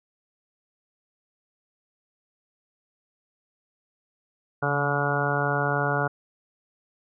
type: harmonic tone with a mistuned harmonic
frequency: 143.6 Hz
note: D3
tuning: 39 cents flat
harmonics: 1 / 2 / 3 / 4 / 5 / 6 / 7 / 8 / 9 / 10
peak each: -28 / -35 / -31 / -31 / -30 / -33 / -36 / -34 / -35 / -28 dBFS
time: 4.62-6.08 s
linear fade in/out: 10 ms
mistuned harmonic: 1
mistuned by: -33 cents
effects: none